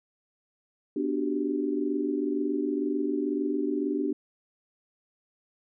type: chord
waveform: sine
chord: G major seventh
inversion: first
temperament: equal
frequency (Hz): 246.9 / 293.7 / 370 / 392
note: B3 / D4 / F#4 / G4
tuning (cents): 0 / 0 / 0 / 0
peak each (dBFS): -33 / -28 / -34 / -32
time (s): 0.96-4.13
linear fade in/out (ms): 5
effects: none